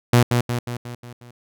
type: tone with echo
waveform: sawtooth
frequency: 120.8 Hz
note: B2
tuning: 38 cents flat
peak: -7 dBFS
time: 0.13-0.23 s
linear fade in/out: 5 ms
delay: 180 ms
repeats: 6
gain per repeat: -5 dB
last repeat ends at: 1.31 s
effects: none